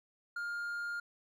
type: tone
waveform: triangle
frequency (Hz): 1410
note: F6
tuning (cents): +16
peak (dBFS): -34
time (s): 0.36-1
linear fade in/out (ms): 5
effects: none